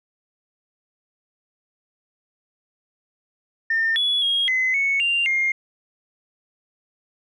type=tone with pitch steps; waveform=sine; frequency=1809 / 3396 / 3271 / 2039 / 2211 / 2784 / 2124 Hz; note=A6 / G#7 / G#7 / C7 / C#7 / F7 / C7; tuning=+48 / +38 / -27 / -45 / -5 / -6 / +25 cents; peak=-17 dBFS; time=3.7-5.52 s; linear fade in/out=5 ms; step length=260 ms; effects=tanh soft clip ceiling -13 dBFS